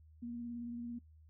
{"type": "tone with vibrato", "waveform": "sine", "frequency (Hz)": 237.4, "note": "A#3", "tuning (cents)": 32, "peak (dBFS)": -40, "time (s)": [0.22, 0.99], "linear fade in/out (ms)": 10, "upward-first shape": "sine", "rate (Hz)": 18, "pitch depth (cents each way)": 20, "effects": ["noise-tail reverb RT60 0.1 s tail -17 dB re dry", "added 78 Hz sine -58 dBFS peak until 1.29 s"]}